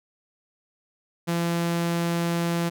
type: tone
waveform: sawtooth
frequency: 170 Hz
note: F3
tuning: 46 cents flat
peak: -19 dBFS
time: 1.27-2.7 s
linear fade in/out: 20 ms
effects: none